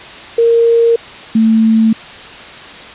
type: tone pair in turn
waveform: sine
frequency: 463.8 / 222.6 Hz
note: A#4 / A3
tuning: -9 / +20 cents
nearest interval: octave + minor second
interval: 1271 cents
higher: first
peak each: -6 dBFS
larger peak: neither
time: 0.38-0.96 / 1.35-1.93 s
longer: neither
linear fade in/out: 5 ms
effects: white hiss -31 dBFS RMS until 2.94 s + resampled to 8000 Hz